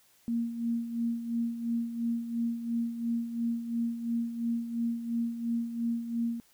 sine tone with tremolo, 233.1 Hz, A#3, in tune, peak -26 dBFS, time 0.28-6.4 s, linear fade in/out 0 ms, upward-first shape sine, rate 2.9 Hz, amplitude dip 65%, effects white hiss -64 dBFS RMS until 6.53 s

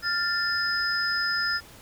sine tone cluster, 1392 / 1769 / 5060 Hz, F6 / A6 / D#8, -6 / +9 / +28 cents, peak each -28 dBFS, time 0.02-1.61 s, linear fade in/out 50 ms, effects pink hiss -49 dBFS RMS until 1.81 s

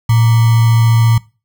sine tone with sample-and-hold, 114.3 Hz, A#2, 34 cents flat, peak -7 dBFS, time 0.09-1.18 s, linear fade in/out 5 ms, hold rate 1050 Hz, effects noise-tail reverb RT60 0.3 s tail -21 dB re dry

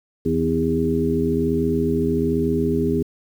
harmonic tone with a mistuned harmonic, 81.2 Hz, E2, 26 cents flat, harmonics 1 / 2 / 3 / 4 / 5, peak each -28 / -25 / -22 / -26 / -22 dBFS, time 0.25-3.03 s, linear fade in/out 10 ms, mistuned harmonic 3, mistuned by +50 cents, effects 8-bit

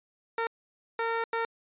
15% pulse tone bursts at uneven times, 457.7 Hz, A#4, 32 cents flat, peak -21 dBFS, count 3, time 0.38-0.47 / 0.99-1.24 / 1.33-1.45 s, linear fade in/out 2 ms, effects resampled to 8000 Hz

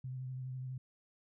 sine tone with vibrato, 129 Hz, C3, 24 cents flat, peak -39 dBFS, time 0.04-0.78 s, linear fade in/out 5 ms, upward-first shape triangle, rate 12 Hz, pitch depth 30 cents each way, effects none

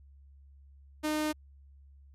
sawtooth tone, 305.8 Hz, D#4, 30 cents flat, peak -25 dBFS, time 1.03-1.33 s, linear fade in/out 20 ms, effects added 69 Hz sine -53 dBFS peak until 2.14 s + resampled to 32000 Hz

